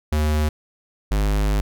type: tone pair in turn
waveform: square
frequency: 76.1 / 51.04 Hz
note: D#2 / G#1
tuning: -38 / -29 cents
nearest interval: perfect fifth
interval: 691 cents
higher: first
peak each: -18 dBFS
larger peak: neither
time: 0.12-0.49 / 1.11-1.61 s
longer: second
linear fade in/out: 5 ms
effects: none